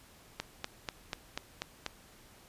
click train, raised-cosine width 0.2 ms, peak -17 dBFS, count 7, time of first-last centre 0.4-1.863 s, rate 4.1 Hz, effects pink hiss -58 dBFS RMS until 2.48 s + resampled to 32000 Hz

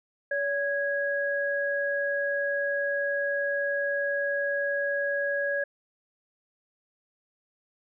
sine tone pair together, 568.1 / 1655 Hz, C#5 / G#6, +42 / -6 cents, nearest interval octave + perfect fifth, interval 1852 cents, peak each -28 dBFS, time 0.31-5.64 s, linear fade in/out 5 ms, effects none

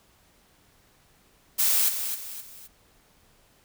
blue noise with echo, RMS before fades -22 dBFS, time 1.58-1.9 s, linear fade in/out 20 ms, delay 260 ms, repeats 3, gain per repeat -8 dB, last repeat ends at 2.68 s, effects pink hiss -61 dBFS RMS until 3.64 s

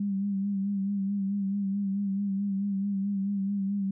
sine tone with vibrato, 198.2 Hz, G3, 19 cents sharp, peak -26 dBFS, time 0-3.91 s, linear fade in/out 5 ms, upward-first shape sine, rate 4.6 Hz, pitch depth 43 cents each way, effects none

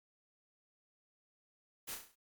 white noise with echo, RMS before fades -43 dBFS, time 1.87-1.96 s, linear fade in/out 20 ms, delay 33 ms, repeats 6, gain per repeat -5 dB, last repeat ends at 2.158 s, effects Opus 48 kbps

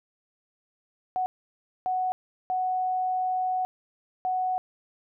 sine tone bursts at uneven times, 741 Hz, F#5, 2 cents sharp, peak -24 dBFS, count 4, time 1.16-1.26 / 1.86-2.12 / 2.5-3.65 / 4.25-4.58 s, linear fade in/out 0 ms, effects none

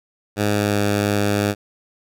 10% pulse tone with pitch glide, 103.83 to 102.46 Hz, G#2 to G#2, 0 to -23 cents, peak -9 dBFS, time 0.36-1.55 s, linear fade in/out 50 ms, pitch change -23 cents, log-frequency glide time 0.48-0.79 s, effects none

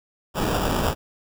pink noise with sample-and-hold, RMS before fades -23 dBFS, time 0.34-0.95 s, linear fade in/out 50 ms, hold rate 2100 Hz, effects none

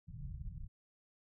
pink low-pass noise, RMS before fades -45 dBFS, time 0.07-0.68 s, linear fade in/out 20 ms, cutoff 160 Hz, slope 48 dB/octave, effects none

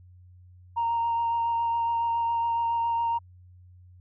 sine tone with vibrato, 929 Hz, A#5, 6 cents flat, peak -22 dBFS, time 0.76-3.19 s, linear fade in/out 20 ms, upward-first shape sine, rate 7.2 Hz, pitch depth 12 cents each way, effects tanh soft clip ceiling -20 dBFS + added 90 Hz sine -49 dBFS peak until 4 s

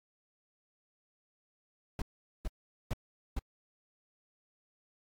brown noise bursts, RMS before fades -33 dBFS, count 4, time 1.99-3.392 s, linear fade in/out 2 ms, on 28 ms, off 430 ms, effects AAC 64 kbps

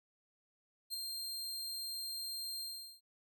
sawtooth tone with ADSR envelope, 4186 Hz, C8, in tune, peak -33 dBFS, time 0.9-3.01 s, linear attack 37 ms, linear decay 8 ms, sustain -4 dB, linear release 400 ms, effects none

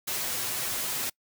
white noise with comb filter, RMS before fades -31 dBFS, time 0.07-1.1 s, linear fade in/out 10 ms, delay 8 ms, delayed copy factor +0.6, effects noise-tail reverb RT60 0.1 s tail -25 dB re dry

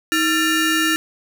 25% pulse ring-modulated tone, 1046.5 Hz, C6, in tune, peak -9 dBFS, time 0.12-0.96 s, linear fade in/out 0 ms, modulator 729 Hz, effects none

